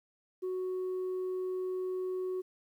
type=tone; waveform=sine; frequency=370 Hz; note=F#4; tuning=in tune; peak=-30 dBFS; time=0.42-2.42 s; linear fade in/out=20 ms; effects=tanh soft clip ceiling -31 dBFS + 11-bit